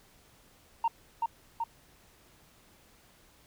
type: tone with echo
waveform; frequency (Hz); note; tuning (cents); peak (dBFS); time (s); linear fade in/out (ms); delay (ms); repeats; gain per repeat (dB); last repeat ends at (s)
sine; 920; A#5; -23; -22; 0.84-0.88; 5; 380; 2; -3; 1.64
effects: tanh soft clip ceiling -22 dBFS + pink hiss -61 dBFS RMS until 3.46 s